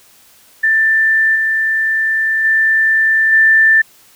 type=tone with level steps; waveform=sine; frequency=1775 Hz; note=A6; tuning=15 cents sharp; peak=-9 / -12 / -9 / -6 dBFS; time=0.63-3.82 s; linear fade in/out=10 ms; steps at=1.35 / 2.44 / 3.32 s; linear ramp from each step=10 ms; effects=white hiss -47 dBFS RMS until 4.15 s